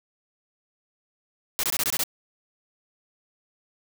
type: noise bursts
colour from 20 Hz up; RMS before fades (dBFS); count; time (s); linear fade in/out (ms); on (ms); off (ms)
white; -25; 7; 1.59-2.036; 0; 44; 23
effects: none